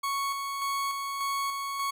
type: tone with tremolo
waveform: 40% pulse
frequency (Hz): 1108.7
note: C#6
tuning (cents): 0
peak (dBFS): -27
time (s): 0.03-1.91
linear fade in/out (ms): 10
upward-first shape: square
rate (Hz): 1.7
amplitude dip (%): 35
effects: none